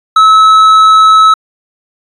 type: tone with hard clipping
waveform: triangle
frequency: 1296 Hz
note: E6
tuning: 30 cents flat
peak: -3 dBFS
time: 0.16-1.34 s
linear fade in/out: 5 ms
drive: 9 dB
effects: resampled to 24000 Hz